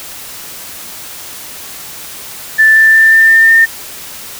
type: tone with pitch steps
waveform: sine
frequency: 1762 / 1772.2 / 1782.5 / 1792.8 / 1803.2 / 1813.6 Hz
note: A6 / A6 / A6 / A6 / A6 / A#6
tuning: +2 / +12 / +22 / +32 / +42 / -48 cents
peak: -3 dBFS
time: 2.58-3.66 s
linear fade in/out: 20 ms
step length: 180 ms
effects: white hiss -28 dBFS RMS until 4.39 s